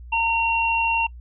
sine tone pair together, 915 / 2746 Hz, A#5 / F7, -32 / -30 cents, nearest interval octave + perfect fifth, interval 1902 cents, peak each -21 dBFS, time 0.12-1.07 s, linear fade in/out 10 ms, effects noise-tail reverb RT60 0.1 s tail -26 dB re dry + added 60 Hz sine -37 dBFS peak until 1.2 s

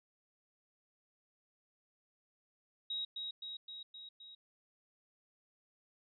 sine tone with echo, 3807 Hz, A#7, 36 cents sharp, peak -36 dBFS, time 2.9-3.05 s, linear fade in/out 5 ms, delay 260 ms, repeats 5, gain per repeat -3 dB, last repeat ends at 4.35 s, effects none

